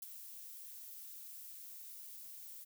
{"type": "noise with ADSR envelope", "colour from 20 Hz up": "violet", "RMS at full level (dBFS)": -44, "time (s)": [0.02, 2.65], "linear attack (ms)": 6, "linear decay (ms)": 18, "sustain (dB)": -7, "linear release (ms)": 19, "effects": []}